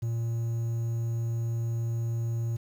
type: tone with quantisation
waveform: triangle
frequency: 115.8 Hz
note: A#2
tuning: 11 cents flat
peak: -25 dBFS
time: 0.02-2.57 s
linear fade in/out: 10 ms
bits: 9
effects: none